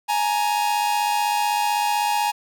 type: tone pair together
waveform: 45% pulse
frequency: 836.4 / 932.3 Hz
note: G#5 / A#5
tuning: +12 / 0 cents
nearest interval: major second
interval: 188 cents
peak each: -21 / -24 dBFS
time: 0.08-2.32 s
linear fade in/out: 20 ms
effects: none